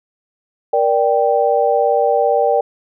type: chord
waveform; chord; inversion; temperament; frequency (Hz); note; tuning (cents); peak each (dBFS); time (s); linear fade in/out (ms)
sine; G minor; first; just; 470.4 / 588 / 784; Bb4 / D5 / G5; +16 / +2 / 0; -16; 0.73-2.61; 5
effects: none